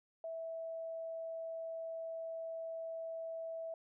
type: tone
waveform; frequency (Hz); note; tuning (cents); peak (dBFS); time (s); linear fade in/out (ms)
sine; 655; E5; -11; -40; 0.24-3.74; 2
effects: none